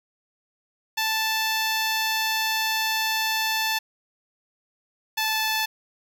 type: tone pair in turn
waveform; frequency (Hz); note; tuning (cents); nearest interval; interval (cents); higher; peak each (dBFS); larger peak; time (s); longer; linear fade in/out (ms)
10% pulse; 880 / 874.4; A5 / A5; 0 / -11; unison; 11; first; -14; neither; 0.97-3.79 / 5.17-5.66; first; 10
effects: none